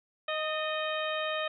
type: harmonic tone with a mistuned harmonic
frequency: 622.3 Hz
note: D#5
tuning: in tune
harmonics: 1 / 2 / 3 / 4 / 5 / 6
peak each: -33 / -36 / -38 / -39 / -40 / -41 dBFS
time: 0.28-1.48 s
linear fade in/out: 5 ms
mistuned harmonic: 3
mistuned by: -40 cents
effects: none